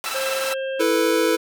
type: band-pass noise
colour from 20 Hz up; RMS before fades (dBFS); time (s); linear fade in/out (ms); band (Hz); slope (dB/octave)
pink; -30; 0.04-0.53; 0; 690 to 15000; 12
type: tone bursts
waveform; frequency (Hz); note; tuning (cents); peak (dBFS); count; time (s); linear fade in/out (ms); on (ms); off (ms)
20% pulse; 1329; E6; +14; -21; 10; 0.06-0.539; 0; 29; 21
type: harmonic tone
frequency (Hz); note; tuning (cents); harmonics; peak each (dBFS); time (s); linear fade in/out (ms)
533; C5; +32; 1 / 3 / 5 / 6; -24 / -34 / -38 / -40; 0.14-0.83; 10
type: chord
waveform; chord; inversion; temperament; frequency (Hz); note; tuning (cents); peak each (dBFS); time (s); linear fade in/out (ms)
square; E suspended fourth; none; equal; 329.6 / 440 / 493.9; E4 / A4 / B4; 0 / 0 / 0; -22; 0.79-1.37; 20
effects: none